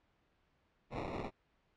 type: noise with sample-and-hold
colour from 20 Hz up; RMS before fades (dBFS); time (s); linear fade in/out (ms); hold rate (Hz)
white; -41; 0.9-1.31; 50; 1575
effects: pink hiss -75 dBFS RMS until 1.76 s + low-pass 3000 Hz 12 dB/octave